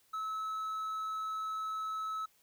triangle tone, 1297 Hz, E6, 28 cents flat, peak -33 dBFS, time 0.13-2.26 s, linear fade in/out 10 ms, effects white hiss -69 dBFS RMS until 2.42 s

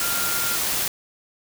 sine tone in noise, 1396.9 Hz, F6, in tune, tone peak -29 dBFS, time 0.01-0.56 s, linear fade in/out 2 ms, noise white, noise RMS -24 dBFS, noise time 0-0.88 s, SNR -8 dB, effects none

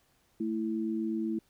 sine tone pair together, 221.5 / 329.6 Hz, A3 / E4, +12 / 0 cents, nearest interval perfect fifth, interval 688 cents, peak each -32 / -32 dBFS, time 0.4-1.39 s, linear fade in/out 5 ms, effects pink hiss -69 dBFS RMS until 1.49 s

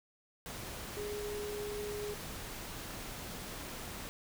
sine tone in noise, 415.3 Hz, G#4, in tune, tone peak -38 dBFS, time 0.97-2.14 s, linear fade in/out 0 ms, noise pink, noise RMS -44 dBFS, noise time 0.46-4.09 s, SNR +3 dB, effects none

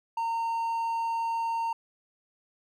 triangle tone, 917 Hz, A#5, 29 cents flat, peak -25 dBFS, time 0.17-1.73 s, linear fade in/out 5 ms, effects none

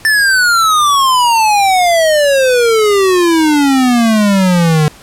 square exponential sweep, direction down, 1783 to 149.3 Hz, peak -8 dBFS, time 0.05-4.88 s, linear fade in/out 0 ms, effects pink hiss -38 dBFS RMS until 5.02 s + low-pass 12000 Hz 12 dB/octave

